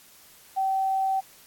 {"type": "tone", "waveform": "sine", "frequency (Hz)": 770, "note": "G5", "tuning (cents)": -31, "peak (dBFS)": -22, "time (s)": [0.56, 1.21], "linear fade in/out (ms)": 20, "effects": ["white hiss -53 dBFS RMS until 1.46 s", "AAC 64 kbps"]}